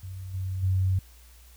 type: tone with level steps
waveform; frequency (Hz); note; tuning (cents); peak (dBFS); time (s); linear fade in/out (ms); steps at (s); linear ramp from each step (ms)
sine; 94; F#2; +28; -35 / -28 / -21; 0.03-0.99; 5; 0.33 / 0.62; 20
effects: added 60 Hz sine -50 dBFS peak until 1.56 s + white hiss -57 dBFS RMS until 1.56 s